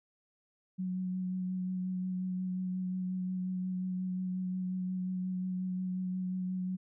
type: tone with vibrato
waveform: sine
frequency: 184.3 Hz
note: F#3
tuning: 7 cents flat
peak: -32 dBFS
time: 0.78-6.77 s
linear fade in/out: 20 ms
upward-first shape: sine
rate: 5.6 Hz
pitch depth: 15 cents each way
effects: none